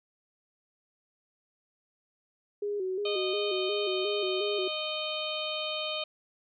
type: tone with vibrato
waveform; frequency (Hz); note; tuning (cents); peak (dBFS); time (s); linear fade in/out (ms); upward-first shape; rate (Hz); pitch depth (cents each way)
sine; 392; G4; 0; -29; 2.62-4.68; 5; square; 2.8; 81
type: harmonic tone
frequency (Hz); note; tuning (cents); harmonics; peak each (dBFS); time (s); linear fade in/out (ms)
616; D#5; -17; 1 / 2 / 4 / 5 / 6 / 7; -36 / -41 / -39 / -36 / -39 / -42; 3.05-6.04; 5
effects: none